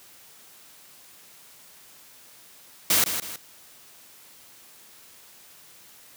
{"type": "noise with echo", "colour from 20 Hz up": "white", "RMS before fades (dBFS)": -20, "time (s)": [2.9, 3.04], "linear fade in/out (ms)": 2, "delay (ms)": 160, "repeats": 2, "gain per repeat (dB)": -8, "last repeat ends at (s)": 3.36, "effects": ["white hiss -51 dBFS RMS until 6.16 s", "high-pass 80 Hz 12 dB/octave"]}